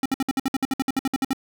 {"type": "tone bursts", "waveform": "square", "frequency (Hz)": 267, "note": "C4", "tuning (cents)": 35, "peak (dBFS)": -20, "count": 16, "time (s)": [0.03, 1.332], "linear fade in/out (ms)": 2, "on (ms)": 27, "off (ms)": 58, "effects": []}